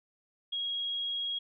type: tone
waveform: sine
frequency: 3293 Hz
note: G#7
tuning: 15 cents flat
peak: -31 dBFS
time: 0.52-1.39 s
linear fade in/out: 10 ms
effects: none